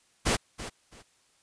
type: noise with echo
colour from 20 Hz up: pink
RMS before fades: -25 dBFS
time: 0.25-0.37 s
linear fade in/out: 20 ms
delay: 330 ms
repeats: 2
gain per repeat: -13 dB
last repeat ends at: 1.03 s
effects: white hiss -66 dBFS RMS until 1.42 s + resampled to 22050 Hz